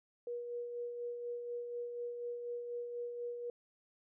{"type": "tone with tremolo", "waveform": "sine", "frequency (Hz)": 480, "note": "B4", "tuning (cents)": -49, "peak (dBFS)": -37, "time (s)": [0.27, 3.5], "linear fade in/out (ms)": 2, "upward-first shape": "sine", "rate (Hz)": 4.1, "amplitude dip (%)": 40, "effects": []}